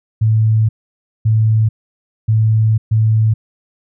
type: tone bursts at uneven times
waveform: sine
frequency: 110 Hz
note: A2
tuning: in tune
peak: -9 dBFS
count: 4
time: 0.21-0.69 / 1.25-1.69 / 2.28-2.78 / 2.91-3.34 s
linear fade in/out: 10 ms
effects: none